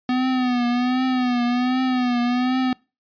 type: tone with vibrato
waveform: square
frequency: 249.6 Hz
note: B3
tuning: 19 cents sharp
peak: -19 dBFS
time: 0.09-2.73 s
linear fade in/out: 2 ms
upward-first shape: triangle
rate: 1.3 Hz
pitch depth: 72 cents each way
effects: noise-tail reverb RT60 0.3 s tail -25 dB re dry + resampled to 11025 Hz